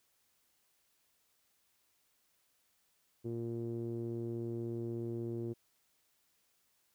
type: tone with low-pass filter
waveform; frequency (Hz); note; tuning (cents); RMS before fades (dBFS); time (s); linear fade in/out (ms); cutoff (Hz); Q
sawtooth; 116.54; A#2; 0; -39; 3.24-5.54; 20; 370; 4.3
effects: white hiss -75 dBFS RMS until 6.94 s